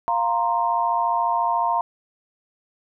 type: chord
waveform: sine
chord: F suspended fourth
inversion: none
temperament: equal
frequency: 698.5 / 932.3 / 1046.5 Hz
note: F5 / Bb5 / C6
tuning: 0 / 0 / 0 cents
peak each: -24 / -21 / -25 dBFS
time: 0.08-1.81 s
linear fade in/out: 0 ms
effects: none